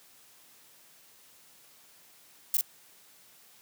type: noise with echo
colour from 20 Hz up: violet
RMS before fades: -25 dBFS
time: 2.54-2.57 s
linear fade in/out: 2 ms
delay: 41 ms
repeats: 1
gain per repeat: -2 dB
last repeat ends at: 2.611 s
effects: white hiss -58 dBFS RMS until 3.61 s + high-pass 100 Hz 12 dB/octave